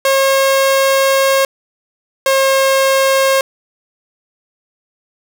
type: tone pair in turn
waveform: sawtooth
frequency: 541 / 537.9 Hz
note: C#5 / C5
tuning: -42 / +48 cents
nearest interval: unison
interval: 10 cents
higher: first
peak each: -6 dBFS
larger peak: neither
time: 0.05-1.45 / 2.26-3.41 s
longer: first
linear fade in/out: 2 ms
effects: none